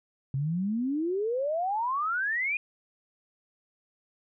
sine exponential sweep, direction up, 130.81 to 2489 Hz, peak -26 dBFS, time 0.34-2.57 s, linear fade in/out 2 ms, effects none

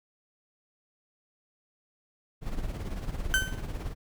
brown noise with tremolo, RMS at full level -31 dBFS, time 2.41-3.95 s, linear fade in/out 50 ms, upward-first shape sine, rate 18 Hz, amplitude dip 60%
35% pulse tone with exponential decay, 1535 Hz, G6, 37 cents flat, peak -18 dBFS, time 3.34-3.63 s, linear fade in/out 0 ms, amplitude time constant 61 ms
effects none

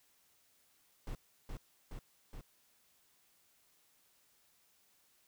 brown noise with echo, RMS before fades -41 dBFS, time 1.07-1.15 s, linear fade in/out 2 ms, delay 420 ms, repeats 3, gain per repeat -2 dB, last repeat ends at 2.41 s, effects white hiss -71 dBFS RMS until 5.27 s

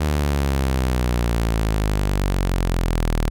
sawtooth exponential sweep, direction down, 76.1 to 38.6 Hz, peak -14 dBFS, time 0-3.3 s, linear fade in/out 10 ms, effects none

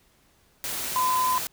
sine tone in noise, 1015 Hz, B5, 47 cents sharp, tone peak -21 dBFS, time 0.96-1.38 s, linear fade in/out 0 ms, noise white, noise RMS -31 dBFS, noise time 0.64-1.47 s, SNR +7 dB, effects pink hiss -62 dBFS RMS until 1.52 s

